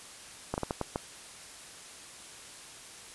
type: slowing click train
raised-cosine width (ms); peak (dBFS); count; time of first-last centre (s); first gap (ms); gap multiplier
1; -16; 6; 0.54-0.959; 39; 1.39
effects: white hiss -48 dBFS RMS until 3.14 s + resampled to 24000 Hz